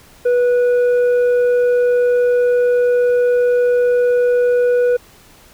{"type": "tone with tanh clipping", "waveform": "triangle", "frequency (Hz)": 489.4, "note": "B4", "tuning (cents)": -16, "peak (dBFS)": -12, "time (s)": [0.25, 4.97], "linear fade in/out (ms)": 10, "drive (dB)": 9, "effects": ["pink hiss -46 dBFS RMS until 5.53 s"]}